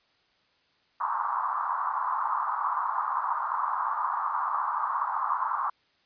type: band-pass noise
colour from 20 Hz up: pink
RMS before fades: -29 dBFS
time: 1-5.7 s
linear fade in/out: 5 ms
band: 940 to 1200 Hz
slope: 48 dB/octave
effects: white hiss -67 dBFS RMS until 6.05 s + resampled to 11025 Hz